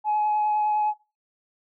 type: tone with vibrato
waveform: sine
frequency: 846 Hz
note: G#5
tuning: 32 cents sharp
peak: -19 dBFS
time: 0.04-0.94 s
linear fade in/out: 50 ms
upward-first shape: triangle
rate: 9.8 Hz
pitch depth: 14 cents each way
effects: noise-tail reverb RT60 0.3 s tail -22 dB re dry + tanh soft clip ceiling -17 dBFS